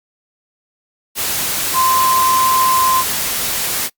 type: tone in noise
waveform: sine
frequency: 1038 Hz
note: C6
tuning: 14 cents flat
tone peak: -12 dBFS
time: 1.73-3.04 s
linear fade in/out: 50 ms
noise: white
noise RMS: -19 dBFS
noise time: 1.15-3.9 s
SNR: +4 dB
effects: noise-tail reverb RT60 0.1 s tail -23 dB re dry + Opus 48 kbps